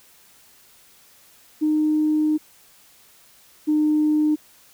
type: tone pair in turn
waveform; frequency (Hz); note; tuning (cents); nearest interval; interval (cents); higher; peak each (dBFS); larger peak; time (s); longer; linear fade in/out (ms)
sine; 306.6 / 304.1; D#4 / D#4; -25 / -40; unison; 15; first; -16 / -15; second; 1.61-2.38 / 3.67-4.36; first; 20
effects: tanh soft clip ceiling -11 dBFS + white hiss -53 dBFS RMS until 4.73 s